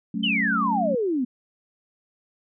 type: chord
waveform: sine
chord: F# minor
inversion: none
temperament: equal with one note detuned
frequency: 188.99 / 220 / 277.2 Hz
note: F#3 / A3 / C#4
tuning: +37 / 0 / 0 cents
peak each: -29 / -27 / -31 dBFS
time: 0.14-0.95 s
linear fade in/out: 5 ms
type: exponential sweep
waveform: sine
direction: down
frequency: 3136 to 237.1 Hz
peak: -21 dBFS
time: 0.23-1.25 s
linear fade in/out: 10 ms
effects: none